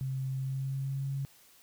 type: tone with pitch glide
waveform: sine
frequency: 132.7 to 137.14 Hz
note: C3 to C#3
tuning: +25 to -18 cents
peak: -31 dBFS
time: 0.01-1.25 s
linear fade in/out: 0 ms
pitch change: +57 cents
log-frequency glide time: 0.36-1.08 s
effects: white hiss -60 dBFS RMS until 1.62 s